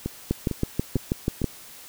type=two click trains; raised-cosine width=3 ms; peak=-9 / -14 dBFS; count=8 / 4; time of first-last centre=0.31-1.443 / 0.06-1.417 s; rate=6.18 / 2.21 Hz; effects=white hiss -45 dBFS RMS until 1.88 s